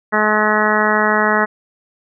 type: harmonic tone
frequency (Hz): 213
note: G#3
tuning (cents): +44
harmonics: 1 / 2 / 3 / 4 / 5 / 6 / 7 / 8 / 9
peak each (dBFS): -21 / -21 / -21 / -21 / -21 / -21 / -21 / -21 / -21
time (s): 0.12-1.46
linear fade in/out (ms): 20
effects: none